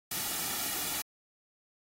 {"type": "noise with comb filter", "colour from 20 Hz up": "white", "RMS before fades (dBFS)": -34, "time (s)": [0.11, 1.02], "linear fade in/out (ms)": 5, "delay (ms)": 1.9, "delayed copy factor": -0.5, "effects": ["AAC 48 kbps"]}